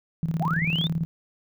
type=tone with tremolo; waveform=sine; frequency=163.3 Hz; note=E3; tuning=16 cents flat; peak=-21 dBFS; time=0.23-1.05 s; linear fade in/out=0 ms; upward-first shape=square; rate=18 Hz; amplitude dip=70%
type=linear sweep; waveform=sine; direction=up; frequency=592 to 3729 Hz; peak=-25 dBFS; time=0.4-0.88 s; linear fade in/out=20 ms
effects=none